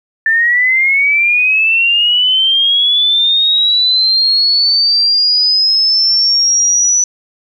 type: linear sweep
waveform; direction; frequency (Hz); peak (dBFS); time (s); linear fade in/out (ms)
sine; up; 1769 to 5960; -8; 0.26-7.04; 2
effects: 8-bit